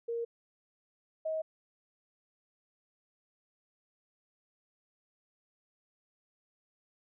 sine tone pair in turn, 466.2 / 633.8 Hz, A#4 / D#5, 0 / +32 cents, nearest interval perfect fourth, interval 532 cents, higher second, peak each -32 / -31 dBFS, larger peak second, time 0.08-0.25 / 1.25-1.42 s, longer neither, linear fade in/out 10 ms, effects none

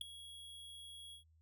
square tone with ADSR envelope, 3322 Hz, G#7, in tune, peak -34 dBFS, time 0.01-1.24 s, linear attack 4 ms, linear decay 4 ms, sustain -17 dB, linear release 110 ms, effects added 80 Hz sine -66 dBFS peak until 1.41 s

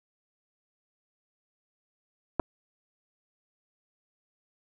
clicks, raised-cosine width 1 ms, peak -13 dBFS, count 2, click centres 2.396 / 2.399 s, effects none

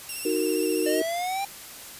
5% pulse tone with vibrato, 2722 Hz, F7, 45 cents flat, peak -24 dBFS, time 0.09-1 s, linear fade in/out 2 ms, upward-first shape sine, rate 15 Hz, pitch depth 44 cents each way
sine chord, D# minor, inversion none, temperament equal with one note detuned, 311.1 / 370 / 460.3 Hz, D#4 / F#4 / A#4, 0 / 0 / -22 cents, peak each -27 dBFS, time 0.25-1.02 s, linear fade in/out 5 ms
square exponential sweep, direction up, 597 to 803 Hz, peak -27 dBFS, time 0.86-1.45 s, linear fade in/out 5 ms
effects white hiss -42 dBFS RMS until 1.99 s + resampled to 32000 Hz

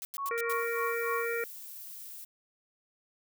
blue noise bursts, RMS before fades -39 dBFS, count 5, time 0.02-0.526 s, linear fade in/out 0 ms, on 30 ms, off 89 ms
sine tone with tremolo, 1108.7 Hz, C#6, in tune, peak -31 dBFS, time 0.18-1.26 s, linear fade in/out 2 ms, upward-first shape sine, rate 3.4 Hz, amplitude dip 100%
harmonic tone, 466.2 Hz, A#4, in tune, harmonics 1 / 3 / 4 / 5, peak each -32 / -37 / -38 / -39 dBFS, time 0.31-1.44 s, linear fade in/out 2 ms
violet noise, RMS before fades -45 dBFS, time 0.49-2.25 s, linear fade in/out 10 ms
effects none

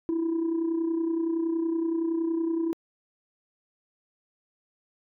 sine tone with amplitude modulation, 330 Hz, E4, 2 cents sharp, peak -20 dBFS, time 0.09-2.73 s, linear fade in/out 0 ms, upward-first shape sine, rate 30.7 Hz, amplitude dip 60%, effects tanh soft clip ceiling -21 dBFS

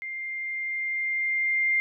sine tone with level ramp, 2104 Hz, C7, 9 cents sharp, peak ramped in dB -32 to -20 dBFS, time 0.02-1.8 s, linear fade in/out 0 ms, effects none

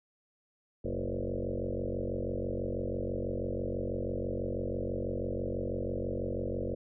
sine tone with frequency modulation, 289.7 Hz, D4, 24 cents flat, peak -31 dBFS, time 0.84-6.75 s, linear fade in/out 10 ms, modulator 46.1 Hz, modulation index 5.9, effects none

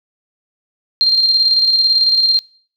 sine tone with tremolo, 4186 Hz, C8, in tune, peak -8 dBFS, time 1.01-2.39 s, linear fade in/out 0 ms, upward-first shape square, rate 18 Hz, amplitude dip 35%, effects noise-tail reverb RT60 0.5 s tail -24 dB re dry

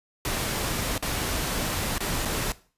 pink noise with dropouts, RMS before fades -28 dBFS, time 0.25-2.52 s, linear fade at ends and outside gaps 1 ms, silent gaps 0.979-1.025 / 1.981-2.005 / 2.251-2.255 s, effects noise-tail reverb RT60 0.4 s tail -18 dB re dry + resampled to 32000 Hz

